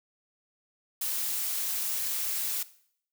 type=noise; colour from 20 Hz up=blue; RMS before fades=-31 dBFS; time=1.01-2.63 s; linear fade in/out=5 ms; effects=noise-tail reverb RT60 0.6 s tail -17 dB re dry